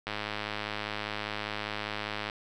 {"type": "click train", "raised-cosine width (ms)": 0.3, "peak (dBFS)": -17, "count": 235, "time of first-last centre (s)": [0.07, 2.299], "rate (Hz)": 105, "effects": []}